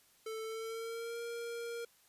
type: tone with pitch glide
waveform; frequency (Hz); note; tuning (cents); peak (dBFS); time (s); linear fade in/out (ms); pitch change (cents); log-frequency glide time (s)
square; 441.8 to 468.1; A4 to A#4; +7 to +7; -40; 0.26-1.85; 5; +100; 0.43-1.2
effects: white hiss -67 dBFS RMS until 2.08 s + resampled to 32000 Hz